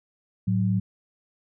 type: tone pair together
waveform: sine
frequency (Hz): 109.32 / 186.1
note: A2 / F#3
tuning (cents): -11 / +10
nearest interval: major sixth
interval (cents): 921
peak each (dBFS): -23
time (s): 0.47-0.8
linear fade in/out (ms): 10
effects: none